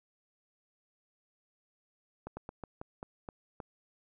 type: slowing click train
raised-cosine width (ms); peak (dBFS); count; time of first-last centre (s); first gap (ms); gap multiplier
1; -27; 8; 2.27-3.602; 100; 1.21
effects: none